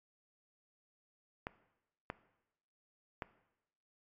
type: clicks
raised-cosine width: 0.5 ms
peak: -23 dBFS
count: 3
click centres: 1.469 / 2.101 / 3.222 s
effects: noise-tail reverb RT60 0.9 s tail -17 dB re dry + MP3 96 kbps